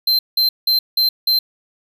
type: tone bursts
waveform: square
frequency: 4115 Hz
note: C8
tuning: 30 cents flat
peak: -13 dBFS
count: 5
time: 0.07-1.39 s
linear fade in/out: 5 ms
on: 120 ms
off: 180 ms
effects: none